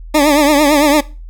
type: tone with vibrato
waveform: 20% pulse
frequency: 293.7 Hz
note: D4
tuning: in tune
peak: -3 dBFS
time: 0.14-1.01 s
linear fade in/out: 10 ms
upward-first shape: triangle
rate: 8.9 Hz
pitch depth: 110 cents each way
effects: noise-tail reverb RT60 0.3 s tail -19 dB re dry + added 41 Hz sine -28 dBFS peak until 1.29 s